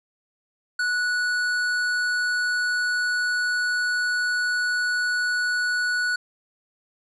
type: tone with hard clipping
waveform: sine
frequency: 1472 Hz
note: F#6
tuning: 9 cents flat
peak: -23 dBFS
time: 0.79-6.16 s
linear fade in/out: 5 ms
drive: 10 dB
effects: resampled to 32000 Hz

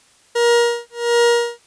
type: tone with tremolo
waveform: 40% pulse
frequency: 473.3 Hz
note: A#4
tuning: 26 cents sharp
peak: -10 dBFS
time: 0.35-1.62 s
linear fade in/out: 10 ms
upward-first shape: sine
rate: 1.4 Hz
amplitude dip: 100%
effects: white hiss -53 dBFS RMS until 1.66 s + resampled to 22050 Hz

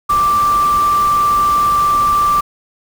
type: tone in noise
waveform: sine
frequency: 1175 Hz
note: D6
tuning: 1 cent sharp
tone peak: -10 dBFS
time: 0.09-2.41 s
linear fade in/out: 10 ms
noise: pink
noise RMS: -27 dBFS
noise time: 0.09-2.41 s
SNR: +14 dB
effects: none

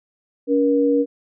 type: tone pair together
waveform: sine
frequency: 283 / 475.9 Hz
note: C#4 / A#4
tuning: +36 / +36 cents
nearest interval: major sixth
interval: 900 cents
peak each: -17 dBFS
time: 0.47-1.06 s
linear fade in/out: 50 ms
effects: none

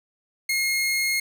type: tone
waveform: sawtooth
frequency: 2150 Hz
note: C7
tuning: 47 cents sharp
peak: -18 dBFS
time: 0.49-1.2 s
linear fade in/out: 5 ms
effects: 9-bit

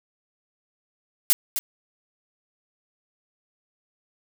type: noise with echo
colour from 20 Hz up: blue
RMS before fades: -17 dBFS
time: 1.3-1.33 s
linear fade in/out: 0 ms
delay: 260 ms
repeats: 1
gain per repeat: -9 dB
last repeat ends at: 1.59 s
effects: none

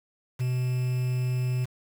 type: tone with quantisation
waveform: triangle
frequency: 125.9 Hz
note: B2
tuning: 34 cents sharp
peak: -22 dBFS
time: 0.39-1.66 s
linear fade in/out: 20 ms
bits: 7
effects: none

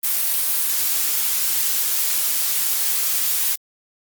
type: noise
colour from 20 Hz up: blue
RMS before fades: -20 dBFS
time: 0.03-3.56 s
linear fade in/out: 20 ms
effects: Opus 32 kbps

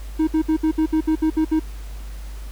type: tone bursts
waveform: triangle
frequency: 314.9 Hz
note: D#4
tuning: 21 cents sharp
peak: -13 dBFS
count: 10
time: 0.19-1.597 s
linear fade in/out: 10 ms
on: 84 ms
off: 63 ms
effects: added 50 Hz sine -30 dBFS peak until 2.51 s + pink hiss -46 dBFS RMS until 2.51 s

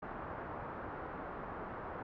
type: low-pass noise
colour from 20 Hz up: white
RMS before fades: -44 dBFS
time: 0.02-2.03 s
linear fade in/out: 10 ms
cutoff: 1300 Hz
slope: 24 dB/octave
effects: none

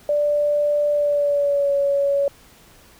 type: tone with pitch glide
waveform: sine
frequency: 587.3 to 562.4 Hz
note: D5 to C#5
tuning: 0 to +25 cents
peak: -16 dBFS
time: 0.09-2.28 s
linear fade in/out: 2 ms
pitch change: -75 cents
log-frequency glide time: 0.92-1.73 s
effects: pink hiss -50 dBFS RMS until 2.99 s

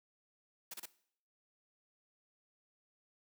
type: noise bursts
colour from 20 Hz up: white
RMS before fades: -45 dBFS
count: 3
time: 0.71-0.857 s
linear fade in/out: 5 ms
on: 29 ms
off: 30 ms
effects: noise-tail reverb RT60 0.6 s tail -18 dB re dry + high-pass 150 Hz 12 dB/octave

